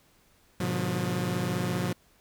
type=chord; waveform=sawtooth; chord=G# diminished seventh; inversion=none; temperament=just; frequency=103.83 / 124.59 / 149.51 / 179.41 Hz; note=G#2 / B2 / D3 / F3; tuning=0 / +16 / +31 / +47 cents; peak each=-31 / -29 / -32 / -26 dBFS; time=0.6-1.93 s; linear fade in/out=5 ms; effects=pink hiss -63 dBFS RMS until 2.2 s